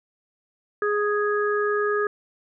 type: harmonic tone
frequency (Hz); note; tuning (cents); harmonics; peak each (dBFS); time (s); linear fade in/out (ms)
415.3; G#4; 0; 1 / 3 / 4; -22 / -27 / -28; 0.82-2.07; 2
effects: none